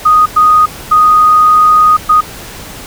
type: tone bursts at uneven times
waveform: sine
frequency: 1242 Hz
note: D#6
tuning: 3 cents flat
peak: -3 dBFS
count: 4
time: 0.05-0.26 / 0.36-0.66 / 0.91-1.97 / 2.09-2.21 s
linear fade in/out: 10 ms
effects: pink hiss -28 dBFS RMS until 2.86 s